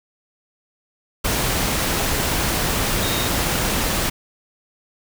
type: tone in noise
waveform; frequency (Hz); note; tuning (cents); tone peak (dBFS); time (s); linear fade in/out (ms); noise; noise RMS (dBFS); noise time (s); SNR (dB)
sine; 3726; A#7; -2; -28; 3.02-3.28; 10; pink; -21; 1.24-4.1; -10
effects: none